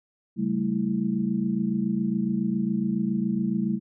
sine tone cluster, 134.9 / 192.9 / 220.1 / 327.9 Hz, C#3 / G3 / A3 / E4, -47 / -28 / +1 / -9 cents, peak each -35 / -26 / -26 / -33 dBFS, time 0.36-3.8 s, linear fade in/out 50 ms, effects none

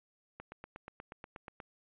click train, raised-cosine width 0.5 ms, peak -30 dBFS, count 11, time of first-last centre 0.4-1.602 s, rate 8.32 Hz, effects resampled to 8000 Hz

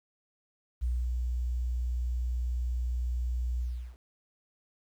sine tone with ADSR envelope, 60.9 Hz, B1, 24 cents flat, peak -26 dBFS, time 0.81-3.97 s, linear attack 23 ms, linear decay 220 ms, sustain -2 dB, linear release 370 ms, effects 10-bit

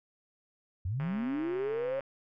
sine linear sweep, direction up, 80.7 to 554.4 Hz, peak -30 dBFS, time 0.85-2 s, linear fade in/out 5 ms
click train, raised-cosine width 0.5 ms, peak -29 dBFS, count 137, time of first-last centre 1-2.007 s, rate 135 Hz
effects none

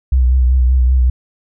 sine tone with vibrato, 63.3 Hz, B1, 43 cents sharp, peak -8 dBFS, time 0.12-1.1 s, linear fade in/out 5 ms, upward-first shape triangle, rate 5.2 Hz, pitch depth 59 cents each way, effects none

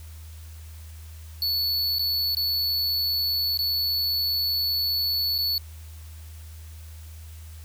square tone with dropouts, 4435 Hz, C#8, in tune, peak -23 dBFS, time 1.42-5.58 s, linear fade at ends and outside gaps 1 ms, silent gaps 1.985-1.993 / 2.349-2.369 / 3.574-3.59 / 5.381-5.386 s, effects added 79 Hz sine -39 dBFS peak until 7.64 s + white hiss -52 dBFS RMS until 7.64 s

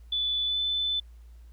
sine tone with pitch glide, 3476 to 3512 Hz, A7 to A7, -22 to -4 cents, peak -25 dBFS, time 0.12-1 s, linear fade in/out 5 ms, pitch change +18 cents, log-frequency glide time 0.46-0.59 s, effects added 58 Hz sine -46 dBFS peak until 1.52 s + pink hiss -68 dBFS RMS until 1.52 s

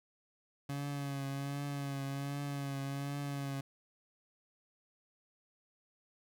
30% pulse tone with vibrato, 140.1 Hz, C#3, 19 cents sharp, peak -34 dBFS, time 0.69-3.61 s, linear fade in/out 5 ms, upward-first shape triangle, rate 1.3 Hz, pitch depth 40 cents each way, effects none

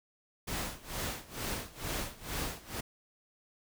pink noise with tremolo, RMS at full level -35 dBFS, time 0.47-2.81 s, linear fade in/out 10 ms, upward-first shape sine, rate 2.2 Hz, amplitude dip 90%, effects none

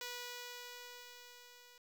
5% pulse tone with level ramp, 488.6 Hz, B4, 19 cents flat, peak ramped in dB -30 to -47 dBFS, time 0.01-1.78 s, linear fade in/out 2 ms, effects 11-bit

